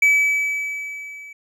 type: tone with level ramp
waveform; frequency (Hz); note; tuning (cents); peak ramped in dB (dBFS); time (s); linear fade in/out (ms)
triangle; 2293; D7; -42; -9 to -35; 0.02-1.33; 5
effects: none